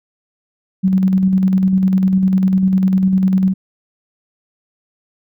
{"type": "tone with tremolo", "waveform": "sine", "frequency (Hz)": 188.9, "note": "F#3", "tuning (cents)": 36, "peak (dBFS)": -9, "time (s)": [0.83, 3.54], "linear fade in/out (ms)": 20, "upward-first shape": "square", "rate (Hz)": 10, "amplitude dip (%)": 35, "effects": []}